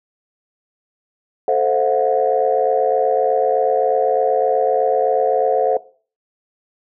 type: chord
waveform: sine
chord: F# half-diminished seventh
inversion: first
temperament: equal with one note detuned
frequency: 440 / 523.3 / 659.3 / 727.3 Hz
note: A4 / C5 / E5 / F#5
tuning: 0 / 0 / 0 / -30 cents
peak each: -18 / -18 / -20 / -18 dBFS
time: 1.48-5.77 s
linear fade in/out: 2 ms
effects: noise-tail reverb RT60 0.4 s tail -18 dB re dry + tanh soft clip ceiling -4 dBFS